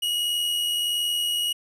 45% pulse tone with amplitude modulation, 2898 Hz, F#7, 37 cents flat, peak -21 dBFS, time 0.02-1.53 s, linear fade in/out 10 ms, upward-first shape sine, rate 81.5 Hz, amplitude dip 30%, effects resampled to 32000 Hz

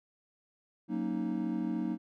triangle chord, D# minor seventh, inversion first, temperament equal, 185 / 233.1 / 277.2 / 311.1 Hz, F#3 / A#3 / C#4 / D#4, 0 / 0 / 0 / 0 cents, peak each -35 / -33 / -38 / -33 dBFS, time 0.88-1.98 s, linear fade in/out 50 ms, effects none

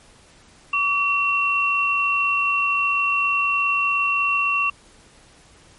sine tone pair together, 1146.3 / 2724 Hz, D6 / F7, -42 / -44 cents, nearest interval octave + minor third, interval 1498 cents, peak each -22 / -19 dBFS, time 0.73-4.7 s, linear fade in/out 5 ms, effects pink hiss -51 dBFS RMS until 5.78 s + MP3 48 kbps

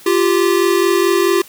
square tone pair together, 346.7 / 391.3 Hz, F4 / G4, -13 / -3 cents, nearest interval major second, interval 210 cents, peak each -15 dBFS, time 0.06-1.42 s, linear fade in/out 5 ms, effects white hiss -41 dBFS RMS until 1.48 s

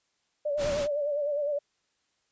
sine tone with vibrato, 582 Hz, D5, 16 cents flat, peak -26 dBFS, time 0.45-1.59 s, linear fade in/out 10 ms, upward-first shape sine, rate 9.8 Hz, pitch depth 58 cents each way
pink noise, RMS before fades -35 dBFS, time 0.57-0.88 s, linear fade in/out 50 ms
effects white hiss -74 dBFS RMS until 2.31 s + resampled to 16000 Hz

